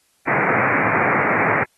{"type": "band-pass noise", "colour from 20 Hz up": "white", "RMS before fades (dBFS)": -19, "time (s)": [0.27, 1.64], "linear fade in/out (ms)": 10, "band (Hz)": [100, 2300], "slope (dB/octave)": 96, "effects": ["white hiss -62 dBFS RMS until 1.77 s", "AAC 32 kbps"]}